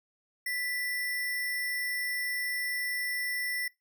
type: tone with sample-and-hold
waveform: sine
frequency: 1975.5 Hz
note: B6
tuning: in tune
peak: -30 dBFS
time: 0.46-3.68 s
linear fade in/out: 5 ms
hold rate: 7350 Hz
effects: noise-tail reverb RT60 0.2 s tail -22 dB re dry